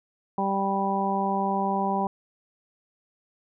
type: harmonic tone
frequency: 196 Hz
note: G3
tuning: in tune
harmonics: 1 / 2 / 3 / 4 / 5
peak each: -28 / -32 / -34 / -27 / -29 dBFS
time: 0.38-2.07 s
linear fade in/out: 2 ms
effects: none